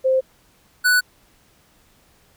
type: tone pair in turn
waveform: sine / square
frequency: 523.3 / 1483.7 Hz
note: C5 / F#6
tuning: 0 / +4 cents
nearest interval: octave + tritone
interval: 1804 cents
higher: second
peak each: -14 dBFS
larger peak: neither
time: 0.04-0.21 / 0.84-1.01 s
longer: neither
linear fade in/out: 20 ms
effects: pink hiss -57 dBFS RMS until 2.36 s